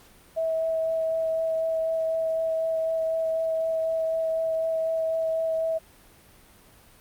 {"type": "tone with vibrato", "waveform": "sine", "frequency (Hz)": 648, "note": "E5", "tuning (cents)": -30, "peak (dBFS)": -23, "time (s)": [0.36, 5.79], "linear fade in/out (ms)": 20, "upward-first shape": "sine", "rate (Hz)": 4, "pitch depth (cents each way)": 9, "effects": ["pink hiss -54 dBFS RMS until 7 s", "Opus 48 kbps"]}